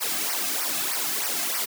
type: noise with flanger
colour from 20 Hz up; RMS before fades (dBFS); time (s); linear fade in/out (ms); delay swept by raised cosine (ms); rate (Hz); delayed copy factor
white; -27; 0-1.66; 20; 0.27 to 2.17; 3.2; -0.9
effects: high-pass 200 Hz 12 dB/octave